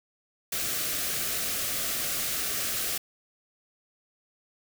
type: band-stop noise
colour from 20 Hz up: white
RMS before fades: -30 dBFS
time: 0.52-2.98 s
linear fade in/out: 5 ms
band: 770 to 1100 Hz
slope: 96 dB/octave
effects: none